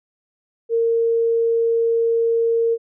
sine tone, 460 Hz, A#4, 23 cents flat, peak -15 dBFS, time 0.69-2.78 s, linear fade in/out 50 ms, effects none

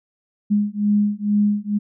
sine beating tone pair, 205.8 / 208 Hz, G#3 / G#3, -16 / +3 cents, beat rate 2.2 Hz, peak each -19 dBFS, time 0.5-1.79 s, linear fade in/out 20 ms, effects none

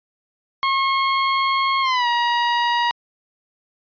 sawtooth tone with pitch glide, 1082 to 952.9 Hz, C#6 to A#5, -42 to +38 cents, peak -13 dBFS, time 0.63-2.91 s, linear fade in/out 0 ms, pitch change -220 cents, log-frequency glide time 1.81-2.07 s, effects resampled to 11025 Hz

